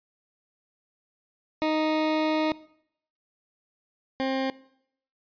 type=tone pair in turn; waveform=20% pulse; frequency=311.1 / 265.4 Hz; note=D#4 / C4; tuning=0 / +25 cents; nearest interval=minor third; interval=275 cents; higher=first; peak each=-18 / -20 dBFS; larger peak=first; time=1.62-2.52 / 4.2-4.5 s; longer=first; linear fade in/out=0 ms; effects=noise-tail reverb RT60 0.7 s tail -20 dB re dry + resampled to 11025 Hz